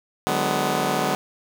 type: chord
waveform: 10% pulse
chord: G# half-diminished seventh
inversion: second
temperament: just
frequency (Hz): 149.51 / 186.89 / 207.7 / 249.2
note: D3 / F#3 / G#3 / B3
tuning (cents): +31 / +18 / 0 / +16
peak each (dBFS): -19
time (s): 0.27-1.15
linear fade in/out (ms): 0
effects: none